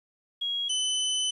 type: tone pair in turn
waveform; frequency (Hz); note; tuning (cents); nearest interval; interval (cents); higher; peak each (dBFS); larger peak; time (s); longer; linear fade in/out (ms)
sine / sawtooth; 3300 / 3022; G#7 / F#7; -12 / +36; major second; 152; first; -27 / -22; second; 0.41-0.69 / 0.69-1.31; second; 10
effects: resampled to 24000 Hz + 10-bit